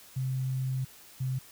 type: tone pair in turn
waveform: sine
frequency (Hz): 130.8 / 130.09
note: C3 / C3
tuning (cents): 0 / -10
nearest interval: unison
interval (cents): 10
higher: first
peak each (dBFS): -28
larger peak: neither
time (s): 0.16-0.85 / 1.2-1.39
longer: first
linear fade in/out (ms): 10
effects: white hiss -53 dBFS RMS until 1.51 s